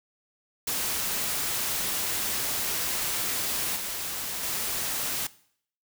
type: noise with level steps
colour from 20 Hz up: white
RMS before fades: -29 / -33 / -30 dBFS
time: 0.67-5.27 s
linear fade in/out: 5 ms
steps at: 3.76 / 4.43 s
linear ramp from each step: 2 ms
effects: noise-tail reverb RT60 0.6 s tail -19 dB re dry